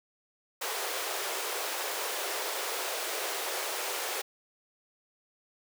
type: high-pass noise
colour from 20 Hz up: pink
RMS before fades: -34 dBFS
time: 0.61-4.22 s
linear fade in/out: 10 ms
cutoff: 380 Hz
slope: 48 dB/octave
effects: none